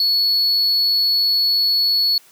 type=tone; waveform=triangle; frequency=4397 Hz; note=C#8; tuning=15 cents flat; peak=-13 dBFS; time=0-2.18 s; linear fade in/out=2 ms; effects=white hiss -50 dBFS RMS until 2.31 s + high-pass 200 Hz 12 dB/octave

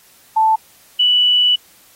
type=tone pair in turn; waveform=sine; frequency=880 / 2960 Hz; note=A5 / F#7; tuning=0 / 0 cents; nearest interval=octave + major sixth; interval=2100 cents; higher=second; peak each=-10 dBFS; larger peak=neither; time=0.36-0.56 / 0.99-1.56 s; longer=second; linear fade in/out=10 ms; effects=white hiss -49 dBFS RMS until 1.95 s + AAC 48 kbps

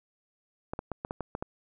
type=clicks; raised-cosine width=1 ms; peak=-19 dBFS; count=8; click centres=0.735 / 0.791 / 0.917 / 1.049 / 1.109 / 1.207 / 1.351 / 1.425 s; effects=none

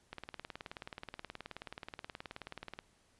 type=click train; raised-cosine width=0.3 ms; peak=-27 dBFS; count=51; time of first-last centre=0.13-2.79 s; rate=18.8 Hz; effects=pink hiss -70 dBFS RMS until 3.19 s + resampled to 24000 Hz

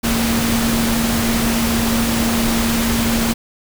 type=tone in noise; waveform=sine; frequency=230.3 Hz; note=A#3; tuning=21 cents flat; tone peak=-17 dBFS; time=0.03-3.34 s; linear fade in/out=20 ms; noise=pink; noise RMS=-20 dBFS; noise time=0.03-3.34 s; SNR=0 dB; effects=none

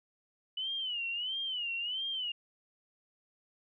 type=tone with vibrato; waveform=sine; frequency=2960 Hz; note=F#7; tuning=in tune; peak=-33 dBFS; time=0.57-2.32 s; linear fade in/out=5 ms; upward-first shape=sine; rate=1.5 Hz; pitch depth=140 cents each way; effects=none

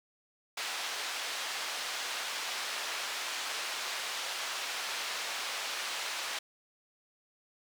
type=band-pass noise; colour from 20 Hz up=white; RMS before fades=-37 dBFS; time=0.57-6.39 s; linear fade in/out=5 ms; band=650 to 4500 Hz; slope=12 dB/octave; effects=none

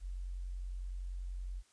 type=tone; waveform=sine; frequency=45.32 Hz; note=F#1; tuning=35 cents flat; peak=-38 dBFS; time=0-1.63 s; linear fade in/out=50 ms; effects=white hiss -69 dBFS RMS until 1.72 s + resampled to 22050 Hz

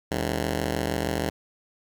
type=ring-modulated tone; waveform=10% pulse; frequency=120.6 Hz; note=B2; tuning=41 cents flat; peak=-14 dBFS; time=0.11-1.3 s; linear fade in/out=5 ms; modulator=37.1 Hz; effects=none

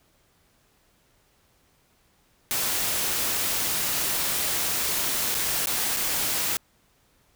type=noise with dropouts; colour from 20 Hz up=white; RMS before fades=-26 dBFS; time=2.51-6.57 s; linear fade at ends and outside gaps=0 ms; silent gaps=5.344-5.35 / 5.658-5.671 / 5.965-5.97 s; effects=pink hiss -64 dBFS RMS until 7.35 s

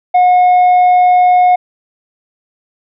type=tone with tanh clipping; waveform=sine; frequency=724 Hz; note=F#5; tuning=38 cents flat; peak=-6 dBFS; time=0.14-1.56 s; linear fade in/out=10 ms; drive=3 dB; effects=none

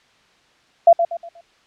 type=tone with echo; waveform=sine; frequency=679 Hz; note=F5; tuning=49 cents flat; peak=-5 dBFS; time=0.87-0.93 s; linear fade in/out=5 ms; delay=120 ms; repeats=4; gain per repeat=-9 dB; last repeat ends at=1.41 s; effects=white hiss -56 dBFS RMS until 1.66 s + low-pass 4000 Hz 12 dB/octave

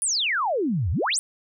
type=exponential two-way sweep; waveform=sine; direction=down then up; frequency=10260 to 73.42 to 10260 Hz; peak=-21 dBFS; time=0.02-1.19 s; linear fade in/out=0 ms; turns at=0.91 s; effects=none

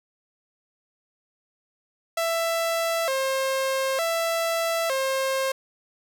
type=tone with vibrato; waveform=sawtooth; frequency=595 Hz; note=D5; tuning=22 cents sharp; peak=-19 dBFS; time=2.17-5.52 s; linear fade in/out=5 ms; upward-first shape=square; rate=0.55 Hz; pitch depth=190 cents each way; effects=none

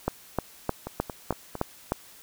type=two click trains; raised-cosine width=1 ms; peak=-19 / -10 dBFS; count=4 / 7; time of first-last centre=0.87-1.553 / 0.08-1.92 s; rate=4.39 / 3.26 Hz; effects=white hiss -51 dBFS RMS until 2.22 s

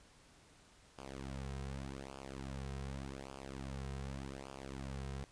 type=tone with flanger; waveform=sawtooth; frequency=67.5 Hz; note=C#2; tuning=45 cents flat; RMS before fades=-45 dBFS; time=0.98-5.24 s; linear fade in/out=0 ms; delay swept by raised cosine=0.5 to 3.5 ms; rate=0.85 Hz; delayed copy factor=-0.95; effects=pink hiss -64 dBFS RMS until 5.31 s + resampled to 22050 Hz

